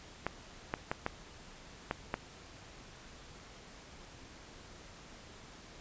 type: clicks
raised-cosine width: 0.5 ms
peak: -17 dBFS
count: 6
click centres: 0.266 / 0.739 / 0.915 / 1.064 / 1.911 / 2.141 s
effects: pink hiss -53 dBFS RMS until 5.8 s + resampled to 16000 Hz